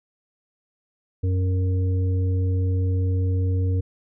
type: harmonic tone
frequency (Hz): 92.5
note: F#2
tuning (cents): 0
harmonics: 1 / 3 / 5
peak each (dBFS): -19 / -33 / -34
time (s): 1.23-3.81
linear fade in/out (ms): 10
effects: none